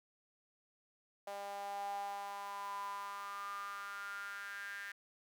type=tone with high-pass filter sweep; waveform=sawtooth; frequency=200.6 Hz; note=G3; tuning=40 cents sharp; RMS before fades=-44 dBFS; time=1.27-4.92 s; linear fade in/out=5 ms; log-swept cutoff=680 to 1700 Hz; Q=8.8; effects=none